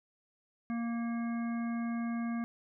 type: harmonic tone with a mistuned harmonic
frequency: 233.1 Hz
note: A#3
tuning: in tune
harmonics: 1 / 3 / 5 / 7 / 9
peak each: -32 / -46 / -47 / -50 / -51 dBFS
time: 0.7-2.44 s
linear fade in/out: 0 ms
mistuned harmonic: 9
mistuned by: +51 cents
effects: none